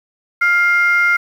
sine tone pair together, 1400.6 / 2115 Hz, F6 / C7, +5 / +18 cents, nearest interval perfect fifth, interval 713 cents, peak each -12 / -13 dBFS, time 0.41-1.17 s, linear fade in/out 10 ms, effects tanh soft clip ceiling -5 dBFS + 7-bit

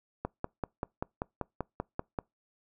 click train, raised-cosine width 1 ms, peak -18 dBFS, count 11, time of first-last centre 0.25-2.188 s, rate 5.16 Hz, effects noise-tail reverb RT60 0.2 s tail -26 dB re dry

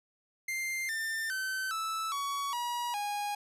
45% pulse tone with pitch steps, 2097 / 1794.2 / 1535.1 / 1313.4 / 1123.8 / 961.5 / 822.6 Hz, C7 / A6 / G6 / E6 / C#6 / B5 / G#5, +3 / +33 / -37 / -7 / +23 / -47 / -17 cents, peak -32 dBFS, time 0.48-3.35 s, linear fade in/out 5 ms, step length 410 ms, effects resampled to 32000 Hz

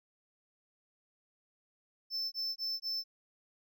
triangle tone bursts, 5290 Hz, E8, 5 cents sharp, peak -32 dBFS, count 4, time 2.1-3.04 s, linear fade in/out 50 ms, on 220 ms, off 20 ms, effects none

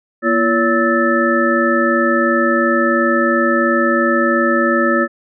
sine tone cluster, 237.8 / 340.7 / 566 / 1302 / 1759 Hz, A#3 / F4 / C#5 / E6 / A6, +35 / -43 / +36 / -22 / -1 cents, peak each -18 dBFS, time 0.22-5.08 s, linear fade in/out 50 ms, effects none

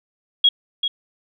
sine tone with echo, 3303 Hz, G#7, 10 cents flat, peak -10 dBFS, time 0.44-0.49 s, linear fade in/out 5 ms, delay 390 ms, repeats 1, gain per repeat -8 dB, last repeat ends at 0.88 s, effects none

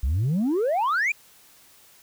sine exponential sweep, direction up, 58.9 to 2489 Hz, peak -18 dBFS, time 0.03-1.12 s, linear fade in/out 5 ms, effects tanh soft clip ceiling -19 dBFS + white hiss -54 dBFS RMS until 2.02 s

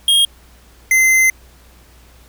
square tone pair in turn, 3249 / 2067 Hz, G#7 / C7, -39 / -22 cents, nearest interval minor sixth, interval 783 cents, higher first, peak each -10 dBFS, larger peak neither, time 0.08-0.25 / 0.91-1.3 s, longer second, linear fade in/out 2 ms, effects added 60 Hz sine -45 dBFS peak until 2.28 s + pink hiss -49 dBFS RMS until 2.28 s

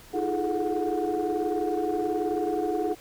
sine tone cluster, 313.6 / 345.2 / 412.7 / 431.4 / 730 Hz, D#4 / F4 / G#4 / A4 / F#5, +14 / -20 / -11 / -34 / -24 cents, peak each -30 dBFS, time 0.13-2.95 s, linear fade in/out 20 ms, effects tanh soft clip ceiling -18 dBFS + pink hiss -50 dBFS RMS until 3 s

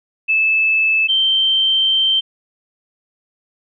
sine tone pair in turn, 2619 / 3126 Hz, E7 / G7, -12 / -6 cents, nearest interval minor third, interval 306 cents, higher second, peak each -12 dBFS, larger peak neither, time 0.28-1.08 / 1.08-2.21 s, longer second, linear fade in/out 20 ms, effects none

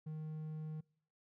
triangle tone, 155.56 Hz, D#3, in tune, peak -39 dBFS, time 0.06-0.81 s, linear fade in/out 10 ms, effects noise-tail reverb RT60 0.6 s tail -26 dB re dry

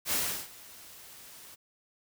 white noise with ADSR envelope, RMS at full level -28 dBFS, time 0.05-1.56 s, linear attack 73 ms, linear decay 350 ms, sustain -22 dB, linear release 21 ms, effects none

